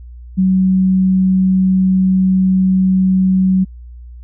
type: tone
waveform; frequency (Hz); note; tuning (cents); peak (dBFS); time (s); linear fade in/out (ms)
sine; 187.7; F#3; +25; -9; 0.37-3.65; 20
effects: added 60 Hz sine -31 dBFS peak until 4.23 s